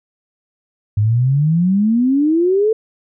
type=exponential sweep; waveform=sine; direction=up; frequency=101.2 to 449.7 Hz; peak=-11 dBFS; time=0.97-2.73 s; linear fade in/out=5 ms; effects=none